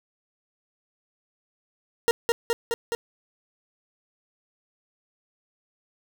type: tone with echo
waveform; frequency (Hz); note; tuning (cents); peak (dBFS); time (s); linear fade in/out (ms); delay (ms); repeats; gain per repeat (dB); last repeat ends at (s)
40% pulse; 466.2; A#4; 0; -16; 2.08-2.11; 0; 210; 4; -2; 2.95
effects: none